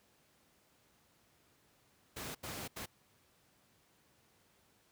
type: noise bursts at uneven times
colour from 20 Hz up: pink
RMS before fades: -43 dBFS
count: 3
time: 2.16-2.35 / 2.43-2.68 / 2.76-2.86 s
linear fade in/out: 10 ms
effects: pink hiss -70 dBFS RMS until 4.91 s + high-pass 80 Hz 12 dB/octave